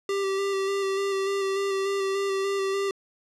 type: tone with vibrato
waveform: square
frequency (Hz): 392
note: G4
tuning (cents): 0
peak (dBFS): -25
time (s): 0.09-2.91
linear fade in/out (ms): 2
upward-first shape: square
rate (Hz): 3.4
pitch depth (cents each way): 17
effects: low-pass 8000 Hz 12 dB/octave